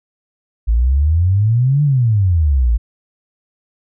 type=exponential two-way sweep; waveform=sine; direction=up then down; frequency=53.4 to 150 to 53.4 Hz; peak=-10 dBFS; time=0.67-2.78 s; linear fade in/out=20 ms; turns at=1.83 s; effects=none